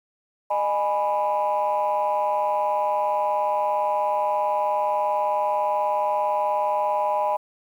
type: chord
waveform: sine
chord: G# minor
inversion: second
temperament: equal with one note detuned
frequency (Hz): 610.5 / 830.6 / 987.8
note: D#5 / G#5 / B5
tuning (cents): -33 / 0 / 0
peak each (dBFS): -24 / -23 / -24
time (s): 0.5-7.37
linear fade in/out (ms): 10
effects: tanh soft clip ceiling -14 dBFS + 9-bit